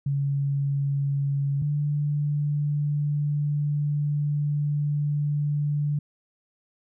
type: tone pair in turn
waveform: sine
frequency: 140.2 / 146.67 Hz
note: C#3 / D3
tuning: +20 / -2 cents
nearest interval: minor second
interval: 78 cents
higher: second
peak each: -22 dBFS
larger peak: neither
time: 0.06-1.62 / 1.62-5.99 s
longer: second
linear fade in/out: 5 ms
effects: none